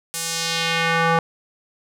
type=tone with band-pass filter sweep; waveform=square; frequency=165.7 Hz; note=E3; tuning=9 cents sharp; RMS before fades=-21 dBFS; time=0.14-1.19 s; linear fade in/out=0 ms; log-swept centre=9600 to 1000 Hz; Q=1.2; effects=none